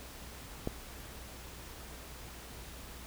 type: click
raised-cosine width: 2 ms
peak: -19 dBFS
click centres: 0.674 s
effects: added 60 Hz sine -51 dBFS peak until 3.06 s + pink hiss -49 dBFS RMS until 3.06 s